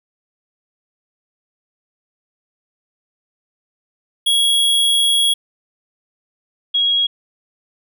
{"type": "tone pair in turn", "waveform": ["square", "sine"], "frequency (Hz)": [3322, 3303], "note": ["G#7", "G#7"], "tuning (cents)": [0, -10], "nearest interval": "unison", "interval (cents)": 10, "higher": "first", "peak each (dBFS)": -13, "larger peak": "neither", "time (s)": [[4.26, 5.34], [6.74, 7.07]], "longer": "first", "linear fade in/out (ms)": 10, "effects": []}